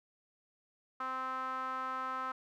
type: tone with band-pass filter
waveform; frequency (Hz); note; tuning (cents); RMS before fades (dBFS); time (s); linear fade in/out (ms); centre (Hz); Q
sawtooth; 260; C4; -11; -38; 1-2.32; 5; 1200; 9.4
effects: none